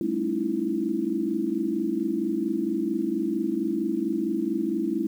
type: tone cluster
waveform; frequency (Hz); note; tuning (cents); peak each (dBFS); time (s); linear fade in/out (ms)
sine; 196.2 / 218.6 / 271.6 / 309.2 / 333.6; G3 / A3 / C#4 / D#4 / E4; +2 / -11 / -35 / -11 / +21; -34 / -31 / -32 / -30 / -27; 0.01-5.07; 2
effects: 9-bit